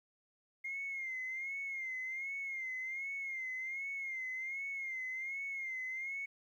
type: tone with vibrato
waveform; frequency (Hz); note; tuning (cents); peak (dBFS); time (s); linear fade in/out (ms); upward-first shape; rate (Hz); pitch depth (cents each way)
sine; 2121; C7; +23; -37; 0.64-6.26; 10; sine; 1.3; 73
effects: tanh soft clip ceiling -33 dBFS + 12-bit